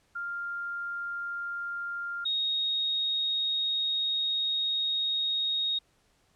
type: tone pair in turn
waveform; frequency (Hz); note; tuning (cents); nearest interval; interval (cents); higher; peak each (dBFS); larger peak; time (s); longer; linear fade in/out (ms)
sine; 1396.9 / 3743; F6 / A#7; 0 / +6; octave + perfect fourth; 1706; second; -32 / -26; second; 0.15-2.25 / 2.25-5.79; second; 10
effects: pink hiss -68 dBFS RMS until 6.35 s + low-pass 10000 Hz 12 dB/octave